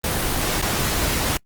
pink noise with dropouts, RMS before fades -22 dBFS, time 0.04-1.37 s, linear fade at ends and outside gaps 2 ms, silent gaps 0.615-0.624 s, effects noise-tail reverb RT60 0.1 s tail -26 dB re dry + Opus 24 kbps

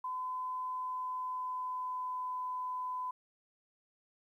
sine tone with pitch glide, 1015 to 1007.4 Hz, B5 to B5, +47 to +34 cents, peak -35 dBFS, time 0.04-3.11 s, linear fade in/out 5 ms, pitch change -13 cents, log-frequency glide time 0.69-2.39 s, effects 12-bit

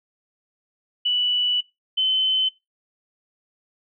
sine tone pair in turn, 2960 / 3056 Hz, F#7 / G7, 0 / -45 cents, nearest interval minor second, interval 55 cents, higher second, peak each -18 dBFS, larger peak neither, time 1.05-1.61 / 1.97-2.49 s, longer first, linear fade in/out 10 ms, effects noise-tail reverb RT60 0.2 s tail -19 dB re dry

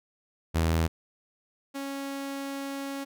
sawtooth tone pair in turn, 81.6 / 276 Hz, E2 / C#4, -17 / -7 cents, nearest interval octave + major sixth, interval 2110 cents, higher second, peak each -19 / -29 dBFS, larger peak first, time 0.54-0.88 / 1.74-3.05 s, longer second, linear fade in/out 20 ms, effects none

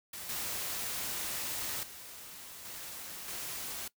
white noise with level steps, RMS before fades -43 / -37 / -48 / -44 / -40 dBFS, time 0.13-3.88 s, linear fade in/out 5 ms, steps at 0.29 / 1.83 / 2.65 / 3.28 s, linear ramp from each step 2 ms, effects noise-tail reverb RT60 0.1 s tail -20 dB re dry

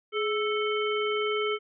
harmonic tone with a mistuned harmonic, 440 Hz, A4, in tune, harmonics 1 / 3 / 5 / 7, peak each -27 / -32 / -34 / -35 dBFS, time 0.12-1.59 s, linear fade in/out 50 ms, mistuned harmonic 1, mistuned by -74 cents, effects none

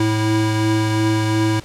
square tone pair together, 109.4 / 325.4 Hz, A2 / E4, -9 / -22 cents, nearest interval octave + perfect fifth, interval 1887 cents, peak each -19 dBFS, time 0-1.6 s, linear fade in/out 5 ms, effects pink hiss -42 dBFS RMS until 1.64 s + low-pass 9000 Hz 12 dB/octave

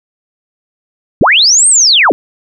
sine linear two-way sweep, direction up then down, 86.1 to 8780 to 191.5 Hz, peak -4 dBFS, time 1.21-2.12 s, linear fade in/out 0 ms, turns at 1.68 s, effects none

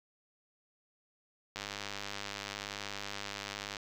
click train, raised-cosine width 0.2 ms, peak -21 dBFS, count 224, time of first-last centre 1.56-3.768 s, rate 101 Hz, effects 8-bit

